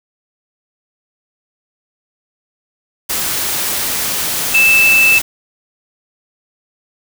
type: tone in noise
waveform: sine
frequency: 2637 Hz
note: E7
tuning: in tune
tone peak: -7 dBFS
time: 4.54-5.19 s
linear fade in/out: 10 ms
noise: white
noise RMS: -18 dBFS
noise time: 3.09-5.22 s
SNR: +8 dB
effects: none